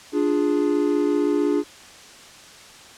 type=chord; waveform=triangle; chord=D diminished; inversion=none; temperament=equal; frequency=293.7 / 349.2 / 415.3 Hz; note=D4 / F4 / Ab4; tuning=0 / 0 / 0 cents; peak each=-19 / -22 / -21 dBFS; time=0.12-1.64 s; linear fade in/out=50 ms; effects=white hiss -44 dBFS RMS until 2.97 s + low-pass 7000 Hz 12 dB/octave